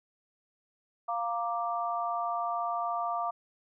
sine chord, Bb major, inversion second, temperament equal, 698.5 / 932.3 / 1174.7 Hz, F5 / Bb5 / D6, 0 / 0 / 0 cents, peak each -32 / -37 / -33 dBFS, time 1.08-3.31 s, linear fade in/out 10 ms, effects none

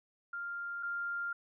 sine tone pair in turn, 1396.9 / 1396.9 Hz, F6 / F6, 0 / 0 cents, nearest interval unison, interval 0 cents, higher neither, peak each -37 / -34 dBFS, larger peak second, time 0.33-0.83 / 0.83-1.33 s, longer neither, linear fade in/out 5 ms, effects none

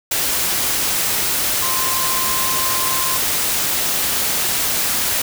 sine tone in noise, 1046.5 Hz, C6, in tune, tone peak -24 dBFS, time 1.62-3.17 s, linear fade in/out 5 ms, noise white, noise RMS -19 dBFS, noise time 0.11-5.22 s, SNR -8 dB, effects none

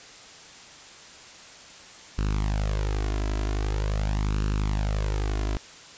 sawtooth tone with flanger, 51.5 Hz, G#1, 14 cents flat, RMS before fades -26 dBFS, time 2.18-5.57 s, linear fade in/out 0 ms, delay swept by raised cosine 0.71 to 3.01 ms, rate 0.44 Hz, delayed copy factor +0.7, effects white hiss -46 dBFS RMS until 5.97 s + resampled to 16000 Hz

